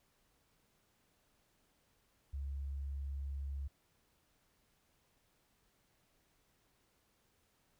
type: tone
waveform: sine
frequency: 69.3 Hz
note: C#2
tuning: in tune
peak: -38 dBFS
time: 2.33-3.68 s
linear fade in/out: 10 ms
effects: pink hiss -75 dBFS RMS until 7.79 s